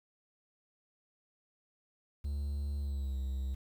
triangle tone with pitch glide, 71.5 to 66.33 Hz, D2 to C2, -46 to +24 cents, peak -31 dBFS, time 2.24-3.55 s, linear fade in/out 10 ms, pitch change -130 cents, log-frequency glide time 2.79-3.17 s, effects 10-bit

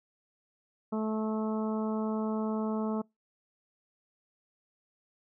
harmonic tone, 217.6 Hz, A3, 19 cents flat, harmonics 1 / 2 / 3 / 4 / 5 / 6, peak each -30 / -36 / -40 / -42 / -44 / -46 dBFS, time 0.92-3.02 s, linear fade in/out 10 ms, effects noise-tail reverb RT60 0.2 s tail -26 dB re dry

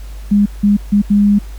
sine tone bursts at uneven times, 204.4 Hz, G#3, 27 cents flat, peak -7 dBFS, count 4, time 0.31-0.46 / 0.63-0.77 / 0.92-1.02 / 1.1-1.39 s, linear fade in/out 10 ms, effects added 50 Hz sine -26 dBFS peak until 1.58 s + pink hiss -43 dBFS RMS until 1.58 s

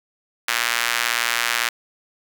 sawtooth tone with high-pass filter, 118.1 Hz, A#2, 23 cents sharp, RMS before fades -22 dBFS, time 0.48-1.69 s, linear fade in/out 5 ms, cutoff 1700 Hz, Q 1.3, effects none

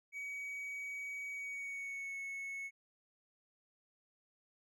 triangle tone with pitch glide, 2263 to 2200 Hz, C#7 to C#7, +35 to -14 cents, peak -39 dBFS, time 0.12-2.71 s, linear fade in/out 50 ms, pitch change -49 cents, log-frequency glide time 1.31-2.18 s, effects none

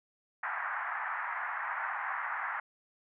white band-pass noise, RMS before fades -36 dBFS, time 0.43-2.6 s, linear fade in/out 5 ms, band 770 to 1900 Hz, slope 48 dB/octave, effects none

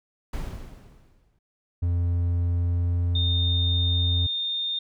brown noise with exponential decay, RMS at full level -28 dBFS, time 0.33-1.39 s, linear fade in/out 5 ms, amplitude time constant 230 ms
triangle tone with pitch glide, 86.8 to 87.91 Hz, F2 to F2, -10 to +12 cents, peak -19 dBFS, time 1.82-4.27 s, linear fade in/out 10 ms, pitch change +22 cents, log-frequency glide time 2.52-3.98 s
sine tone, 3642 Hz, A#7, 41 cents flat, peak -25 dBFS, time 3.15-4.79 s, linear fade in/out 5 ms
effects none

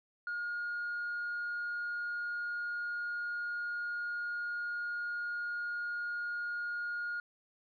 sine tone, 1428 Hz, F6, 38 cents sharp, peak -33 dBFS, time 0.27-7.2 s, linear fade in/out 2 ms, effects tanh soft clip ceiling -32 dBFS

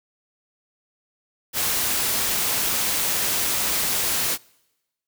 white noise, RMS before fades -23 dBFS, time 1.53-4.38 s, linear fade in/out 50 ms, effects noise-tail reverb RT60 1.0 s tail -26 dB re dry

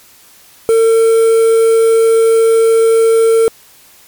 triangle tone with quantisation, 452.3 Hz, A4, 48 cents sharp, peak -4 dBFS, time 0.69-3.48 s, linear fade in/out 0 ms, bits 4, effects white hiss -43 dBFS RMS until 4.07 s + MP3 96 kbps

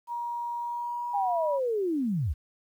sine tone with pitch glide, 950 to 970.5 Hz, A#5 to B5, +33 to -31 cents, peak -30 dBFS, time 0.07-1.6 s, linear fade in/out 50 ms, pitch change +36 cents, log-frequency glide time 0.59-1.47 s
sine linear sweep, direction down, 828 to 56.2 Hz, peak -25 dBFS, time 1.13-2.34 s, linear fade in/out 20 ms
effects 10-bit

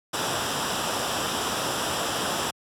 pink noise with comb filter, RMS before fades -27 dBFS, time 0.13-2.51 s, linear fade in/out 10 ms, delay 0.46 ms, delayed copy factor -0.6, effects high-pass 100 Hz 12 dB/octave + low-pass 10000 Hz 12 dB/octave

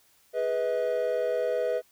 triangle chord, G# minor, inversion none, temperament equal with one note detuned, 415.3 / 493.9 / 638.3 Hz, G#4 / B4 / D#5, 0 / 0 / +44 cents, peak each -31 / -25 / -27 dBFS, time 0.33-1.82 s, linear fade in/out 50 ms, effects tanh soft clip ceiling -14 dBFS + white hiss -63 dBFS RMS until 1.91 s

